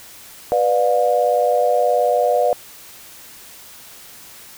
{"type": "chord", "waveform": "sine", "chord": "B diminished", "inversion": "none", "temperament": "just", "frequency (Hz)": [493.9, 592.7, 711.2], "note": ["B4", "D5", "F5"], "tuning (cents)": [0, 16, 31], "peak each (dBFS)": -18, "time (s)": [0.52, 2.53], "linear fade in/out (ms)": 0, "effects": ["white hiss -41 dBFS RMS until 4.57 s"]}